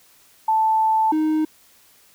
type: tone pair in turn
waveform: sine / triangle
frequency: 880 / 311.1 Hz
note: A5 / D#4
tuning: 0 / 0 cents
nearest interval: octave + tritone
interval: 1800 cents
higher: first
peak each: -15 dBFS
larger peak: neither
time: 0.48-1.12 / 1.12-1.45 s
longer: first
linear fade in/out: 5 ms
effects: white hiss -54 dBFS RMS until 2.14 s